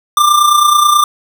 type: tone with amplitude modulation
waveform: square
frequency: 1189 Hz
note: D6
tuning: 21 cents sharp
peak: -5 dBFS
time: 0.17-1.04 s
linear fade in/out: 2 ms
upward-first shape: sine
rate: 29.3 Hz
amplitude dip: 55%
effects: none